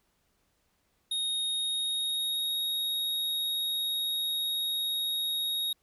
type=tone with pitch glide; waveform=square; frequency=3729 to 3759 Hz; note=A#7 to A#7; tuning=0 to +14 cents; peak=-29 dBFS; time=1.11-5.73 s; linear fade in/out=5 ms; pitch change=+14 cents; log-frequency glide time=1.5-2.57 s; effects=pink hiss -73 dBFS RMS until 5.82 s